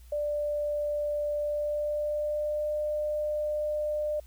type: tone with pitch glide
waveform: sine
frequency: 590 to 600.7 Hz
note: D5 to D5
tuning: +8 to +39 cents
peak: -27 dBFS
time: 0.12-4.2 s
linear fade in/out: 5 ms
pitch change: +31 cents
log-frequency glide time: 1.35-2.76 s
effects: added 60 Hz sine -48 dBFS peak until 4.26 s + white hiss -62 dBFS RMS until 4.26 s